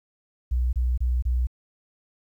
sine tone bursts, 61.7 Hz, B1, 1 cent flat, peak -20 dBFS, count 4, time 0.51-1.471 s, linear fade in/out 10 ms, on 220 ms, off 27 ms, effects 10-bit

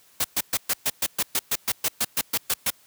white noise bursts, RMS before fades -23 dBFS, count 16, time 0.2-2.704 s, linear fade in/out 5 ms, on 44 ms, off 120 ms, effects white hiss -57 dBFS RMS until 2.86 s + high-pass 60 Hz 12 dB/octave

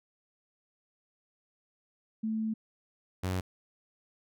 sine / sawtooth tone pair in turn, 220 / 92.5 Hz, A3 / F#2, 0 / 0 cents, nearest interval octave + minor third, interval 1500 cents, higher first, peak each -29 / -26 dBFS, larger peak second, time 2.23-2.54 / 3.23-3.41 s, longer first, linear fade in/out 10 ms, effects none

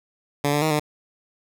10% pulse tone with pitch steps, 144 / 147 / 156.9 / 150.2 Hz, D3 / D3 / D#3 / D3, -34 / +2 / +15 / +39 cents, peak -11 dBFS, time 0.44-0.796 s, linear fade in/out 5 ms, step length 89 ms, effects none

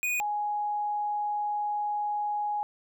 square / sine tone pair in turn, 2472 / 832.3 Hz, D#7 / G#5, -12 / +4 cents, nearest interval octave + perfect fifth, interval 1884 cents, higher first, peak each -27 dBFS, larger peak neither, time 0.03-0.2 / 0.2-2.63 s, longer second, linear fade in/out 0 ms, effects none

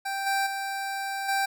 25% pulse tone with level steps, 784 Hz, G5, in tune, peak -25 / -20 / -26 / -20 dBFS, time 0.05-1.46 s, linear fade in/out 10 ms, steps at 0.26 / 0.46 / 1.28 s, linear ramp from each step 10 ms, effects none

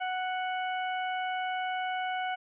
harmonic tone, 740 Hz, F#5, in tune, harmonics 1 / 2 / 3 / 4, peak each -31 / -37 / -41 / -43 dBFS, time 0-2.36 s, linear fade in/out 20 ms, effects none

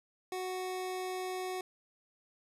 25% pulse tone, 370 Hz, F#4, in tune, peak -32 dBFS, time 0.32-1.61 s, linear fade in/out 2 ms, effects resampled to 32000 Hz + 12-bit

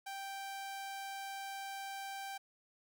sawtooth tone, 784 Hz, G5, in tune, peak -38 dBFS, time 0.06-2.38 s, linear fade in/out 10 ms, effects none

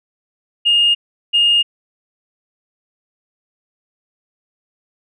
sine tone pair in turn, 2839 / 2839 Hz, F7 / F7, +28 / +28 cents, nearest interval unison, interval 0 cents, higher neither, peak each -9 dBFS, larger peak neither, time 0.65-0.95 / 1.33-1.63 s, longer neither, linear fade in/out 20 ms, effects tanh soft clip ceiling -5 dBFS

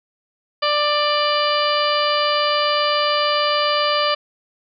harmonic tone, 591 Hz, D5, 11 cents sharp, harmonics 1 / 2 / 3 / 4 / 5 / 6 / 7 / 8, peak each -21 / -20 / -28 / -28 / -24 / -31 / -31 / -26 dBFS, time 0.62-4.15 s, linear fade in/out 10 ms, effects none

